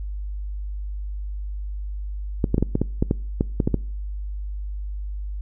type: clicks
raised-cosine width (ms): 3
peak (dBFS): -6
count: 12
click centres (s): 2.442 / 2.544 / 2.581 / 2.626 / 2.754 / 2.816 / 3.025 / 3.111 / 3.409 / 3.602 / 3.675 / 3.743
effects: noise-tail reverb RT60 0.5 s tail -24 dB re dry + added 50 Hz sine -27 dBFS peak until 5.41 s